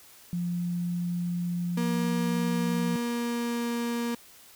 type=tone; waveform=sine; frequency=174.8 Hz; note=F3; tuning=2 cents sharp; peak=-27 dBFS; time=0.33-2.96 s; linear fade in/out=0 ms
type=tone with pitch glide; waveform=35% pulse; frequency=237.6 to 236 Hz; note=A#3 to A#3; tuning=+33 to +22 cents; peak=-26 dBFS; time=1.77-4.15 s; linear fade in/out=5 ms; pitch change=-11 cents; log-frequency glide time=3.01-3.75 s
effects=white hiss -53 dBFS RMS until 4.55 s